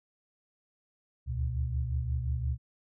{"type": "tone cluster", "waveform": "sine", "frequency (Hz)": [70.5, 76.2, 121.3], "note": ["C#2", "D#2", "B2"], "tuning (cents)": [30, -36, -31], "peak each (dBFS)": [-31, -36, -33], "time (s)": [1.26, 2.58], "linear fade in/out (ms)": 50, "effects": []}